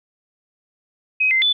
sine tone with pitch steps, 2528 / 2076 / 3484 Hz, D#7 / C7 / A7, +27 / -14 / -18 cents, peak -14 dBFS, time 1.2-1.53 s, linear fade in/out 10 ms, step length 110 ms, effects none

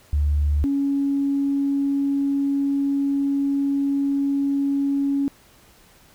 sine tone pair in turn, 73.42 / 279 Hz, D2 / C#4, 0 / +11 cents, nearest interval octave + major seventh, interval 2311 cents, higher second, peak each -16 / -18 dBFS, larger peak first, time 0.13-0.64 / 0.64-5.28 s, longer second, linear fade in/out 0 ms, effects tanh soft clip ceiling -12 dBFS + pink hiss -53 dBFS RMS until 6.14 s

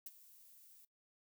violet noise with ADSR envelope, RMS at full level -45 dBFS, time 0.06-0.85 s, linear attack 4 ms, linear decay 31 ms, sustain -17 dB, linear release 4 ms, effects noise-tail reverb RT60 0.1 s tail -19 dB re dry

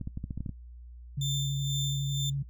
clicks, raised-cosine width 5 ms, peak -23 dBFS, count 9, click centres 0.013 / 0.074 / 0.174 / 0.241 / 0.308 / 0.376 / 0.406 / 0.462 / 0.493 s
sine tone with vibrato, 138.8 Hz, C#3, 3 cents sharp, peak -28 dBFS, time 1.17-2.43 s, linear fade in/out 10 ms, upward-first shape square, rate 12 Hz, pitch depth 17 cents each way
30% pulse tone with tremolo, 3564 Hz, A7, 22 cents sharp, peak -29 dBFS, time 1.21-2.3 s, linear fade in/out 5 ms, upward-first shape sine, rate 2.1 Hz, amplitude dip 60%
effects noise-tail reverb RT60 0.1 s tail -19 dB re dry + added 60 Hz sine -44 dBFS peak until 2.49 s

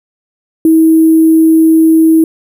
sine tone with sample-and-hold, 321.4 Hz, E4, 44 cents flat, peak -3 dBFS, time 0.65-2.24 s, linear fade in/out 2 ms, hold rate 11025 Hz, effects none

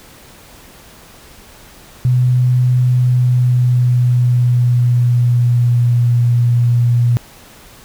sine tone with pitch glide, 125.2 to 120.1 Hz, B2 to B2, +24 to -48 cents, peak -9 dBFS, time 2.05-7.17 s, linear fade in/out 0 ms, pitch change -72 cents, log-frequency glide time 2.85-6.12 s, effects pink hiss -41 dBFS RMS until 7.84 s

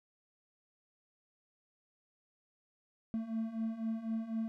triangle beating tone pair, 221.5 / 225.5 Hz, A3 / A3, +12 / +43 cents, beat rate 4 Hz, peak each -38 / -34 dBFS, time 3.14-4.48 s, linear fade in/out 0 ms, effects none

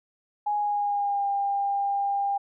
sine tone with pitch glide, 830.6 to 800 Hz, G#5 to G5, 0 to +35 cents, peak -23 dBFS, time 0.46-2.38 s, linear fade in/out 10 ms, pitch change -65 cents, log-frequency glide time 0.56-1.28 s, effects none

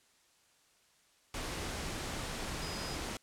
sine tone in noise, 4978 Hz, D#8, in tune, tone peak -45 dBFS, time 2.62-2.95 s, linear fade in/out 2 ms, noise pink, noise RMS -39 dBFS, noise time 1.34-3.17 s, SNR -9 dB, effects white hiss -68 dBFS RMS until 3.22 s + low-pass 9000 Hz 12 dB/octave

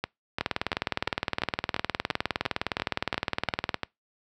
two click trains, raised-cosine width 0.3 ms, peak -9 / -12 dBFS, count 66 / 12, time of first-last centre 0.41-3.743 / 0.04-3.833 s, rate 19.5 / 2.9 Hz, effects noise-tail reverb RT60 0.2 s tail -25 dB re dry + high-pass 60 Hz 12 dB/octave

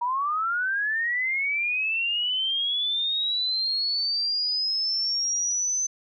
sine linear sweep, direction up, 942 to 6170 Hz, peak -23 dBFS, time 0.01-5.87 s, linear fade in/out 10 ms, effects none

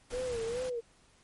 pink noise, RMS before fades -44 dBFS, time 0.1-0.7 s, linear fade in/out 10 ms
sine tone with vibrato, 480.5 Hz, B4, 48 cents flat, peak -32 dBFS, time 0.12-0.81 s, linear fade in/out 20 ms, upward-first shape sine, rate 2.4 Hz, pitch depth 110 cents each way
effects pink hiss -64 dBFS RMS until 1.23 s + MP3 48 kbps

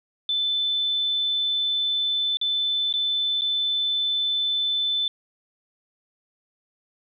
sine tone with dropouts, 3520 Hz, A7, in tune, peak -21 dBFS, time 0.29-5.08 s, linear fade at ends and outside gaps 2 ms, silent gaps 2.371-2.413 / 2.927-2.938 / 3.411-3.418 s, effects none

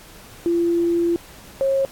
sine tone pair in turn, 341.4 / 541.9 Hz, F4 / C#5, -39 / -39 cents, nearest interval minor sixth, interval 800 cents, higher second, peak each -16 dBFS, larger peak neither, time 0.46-1.16 / 1.61-1.85 s, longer first, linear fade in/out 0 ms, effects pink hiss -44 dBFS RMS until 1.91 s + AAC 64 kbps

